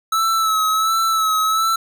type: tone with vibrato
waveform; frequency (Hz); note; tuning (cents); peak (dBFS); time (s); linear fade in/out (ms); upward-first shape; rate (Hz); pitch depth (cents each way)
square; 1305; E6; -18; -16; 0.12-1.76; 5; sine; 1.4; 37
effects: none